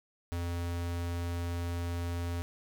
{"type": "tone", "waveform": "square", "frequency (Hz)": 86.2, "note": "F2", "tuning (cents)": -22, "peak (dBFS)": -33, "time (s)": [0.32, 2.42], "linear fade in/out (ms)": 0, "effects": []}